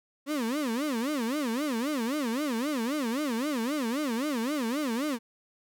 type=tone with vibrato; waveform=35% pulse; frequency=261.6 Hz; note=C4; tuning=in tune; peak=-26 dBFS; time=0.26-5.19 s; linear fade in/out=50 ms; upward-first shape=sine; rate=3.8 Hz; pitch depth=280 cents each way; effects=none